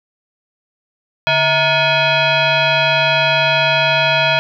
sine tone with frequency modulation, 932.3 Hz, A#5, in tune, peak -11 dBFS, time 1.27-4.39 s, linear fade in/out 0 ms, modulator 789 Hz, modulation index 3.3, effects none

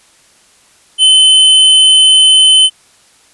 square tone, 3052 Hz, G7, 47 cents flat, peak -4 dBFS, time 0.98-2.7 s, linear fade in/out 50 ms, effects white hiss -47 dBFS RMS until 3.33 s + resampled to 24000 Hz

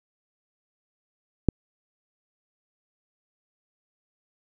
click, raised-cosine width 3 ms, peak -5 dBFS, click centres 1.487 s, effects none

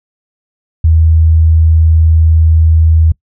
sine tone, 80.4 Hz, E2, 43 cents flat, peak -4 dBFS, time 0.84-3.12 s, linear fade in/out 5 ms, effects noise-tail reverb RT60 0.1 s tail -24 dB re dry

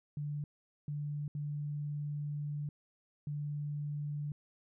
sine tone bursts at uneven times, 146.83 Hz, D3, in tune, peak -35 dBFS, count 4, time 0.17-0.44 / 0.88-1.28 / 1.35-2.69 / 3.27-4.32 s, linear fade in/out 2 ms, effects none

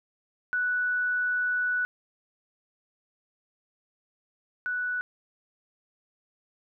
sine tone pair in turn, 1480 / 1480 Hz, F#6 / F#6, 0 / 0 cents, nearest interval unison, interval 0 cents, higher neither, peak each -24 / -27 dBFS, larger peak first, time 0.53-1.85 / 4.66-5.01 s, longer first, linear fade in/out 0 ms, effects none

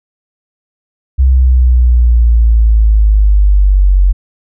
sine exponential sweep, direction down, 65.8 to 45.98 Hz, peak -4 dBFS, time 1.18-4.13 s, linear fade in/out 20 ms, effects none

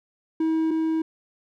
triangle tone pair in turn, 320.6 / 320.6 Hz, E4 / E4, -48 / -48 cents, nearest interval unison, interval 0 cents, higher neither, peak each -18 / -19 dBFS, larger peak first, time 0.4-0.71 / 0.71-1.02 s, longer neither, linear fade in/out 5 ms, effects none

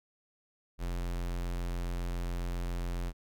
square tone, 43.65 Hz, F1, in tune, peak -33 dBFS, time 0.78-3.13 s, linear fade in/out 50 ms, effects none

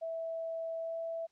sine tone with pitch glide, 656 to 660.2 Hz, E5 to E5, -9 to +2 cents, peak -35 dBFS, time 0.01-1.27 s, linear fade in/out 20 ms, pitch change +11 cents, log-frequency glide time 0.78-0.98 s, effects white hiss -74 dBFS RMS until 1.31 s + low-pass 5000 Hz 12 dB/octave

